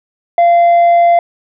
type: tone with tanh clipping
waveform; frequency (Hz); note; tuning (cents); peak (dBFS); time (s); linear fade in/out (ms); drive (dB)
sine; 689; F5; -24; -6; 0.38-1.19; 2; 3
effects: none